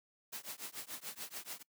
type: noise with tremolo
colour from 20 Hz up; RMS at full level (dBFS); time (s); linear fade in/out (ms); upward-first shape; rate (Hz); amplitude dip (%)
white; -42; 0.32-1.63; 10; triangle; 6.9; 100
effects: noise-tail reverb RT60 0.1 s tail -23 dB re dry + high-pass 150 Hz 12 dB/octave